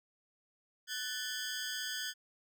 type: ring-modulated tone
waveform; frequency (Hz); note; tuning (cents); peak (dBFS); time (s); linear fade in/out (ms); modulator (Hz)
15% pulse; 1627; G#6; -36; -27; 0.87-2.14; 50; 132
effects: none